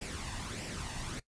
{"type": "noise with flanger", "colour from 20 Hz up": "pink", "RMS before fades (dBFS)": -40, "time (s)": [0.01, 1.2], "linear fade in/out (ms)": 10, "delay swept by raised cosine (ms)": [0.38, 1.13], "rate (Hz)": 1.6, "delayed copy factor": 0.55, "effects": ["noise-tail reverb RT60 0.1 s tail -18 dB re dry", "resampled to 22050 Hz"]}